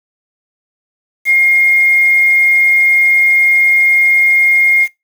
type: tone with quantisation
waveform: sine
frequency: 2134 Hz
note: C7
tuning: 34 cents sharp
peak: -6 dBFS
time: 1.25-4.88 s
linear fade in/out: 50 ms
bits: 5
effects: noise-tail reverb RT60 0.2 s tail -22 dB re dry